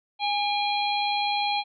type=harmonic tone with a mistuned harmonic; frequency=821 Hz; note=G#5; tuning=20 cents flat; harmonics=1 / 3 / 4 / 5; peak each=-25 / -31 / -32 / -31 dBFS; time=0.19-1.64 s; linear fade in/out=50 ms; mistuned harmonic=3; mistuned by=-38 cents; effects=none